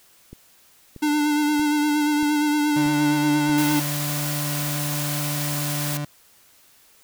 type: click train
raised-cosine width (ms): 3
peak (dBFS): -26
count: 6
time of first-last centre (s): 0.33-3.495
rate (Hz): 1.58
type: tone with vibrato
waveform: square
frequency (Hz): 297.5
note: D4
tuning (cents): +22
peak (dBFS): -19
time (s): 1.02-3.8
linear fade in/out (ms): 10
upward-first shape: sine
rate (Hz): 8.6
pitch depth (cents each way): 26
type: tone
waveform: 35% pulse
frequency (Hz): 146.83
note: D3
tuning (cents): 0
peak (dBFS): -24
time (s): 2.76-6.05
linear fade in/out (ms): 5
type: high-pass noise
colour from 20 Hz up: white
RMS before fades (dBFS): -29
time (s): 3.58-5.97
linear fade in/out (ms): 0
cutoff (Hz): 580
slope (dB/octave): 24
effects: white hiss -55 dBFS RMS until 7.03 s